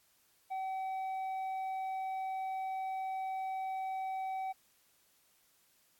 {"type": "tone with tanh clipping", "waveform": "sine", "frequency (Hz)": 762, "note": "G5", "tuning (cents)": -49, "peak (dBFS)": -36, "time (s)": [0.5, 4.53], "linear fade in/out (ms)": 20, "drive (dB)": 5, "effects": ["white hiss -70 dBFS RMS until 5.99 s", "AAC 64 kbps"]}